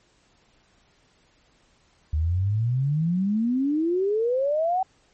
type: exponential sweep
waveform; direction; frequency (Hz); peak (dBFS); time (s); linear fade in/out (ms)
sine; up; 74 to 772; -20; 2.13-4.83; 5
effects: pink hiss -62 dBFS RMS until 5.13 s + MP3 32 kbps